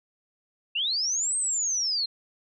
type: linear two-way sweep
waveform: sine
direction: up then down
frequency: 2637 to 8410 to 4111 Hz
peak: -24 dBFS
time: 0.75-2.06 s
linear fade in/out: 10 ms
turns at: 1.37 s
effects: none